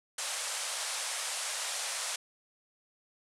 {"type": "band-pass noise", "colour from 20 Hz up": "white", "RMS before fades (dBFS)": -36, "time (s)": [0.18, 2.16], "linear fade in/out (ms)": 5, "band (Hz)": [520, 10000], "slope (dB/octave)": 48, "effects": []}